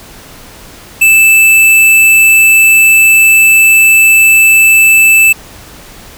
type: tone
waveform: square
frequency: 2637 Hz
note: E7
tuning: in tune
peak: -3 dBFS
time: 1.01-5.33 s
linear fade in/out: 10 ms
effects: pink hiss -33 dBFS RMS until 6.17 s